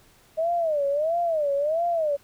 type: tone with vibrato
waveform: sine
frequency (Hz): 622.3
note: D#5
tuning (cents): 0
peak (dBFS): -21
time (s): 0.37-2.17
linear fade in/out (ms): 20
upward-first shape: sine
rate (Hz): 1.5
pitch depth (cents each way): 190
effects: pink hiss -57 dBFS RMS until 2.23 s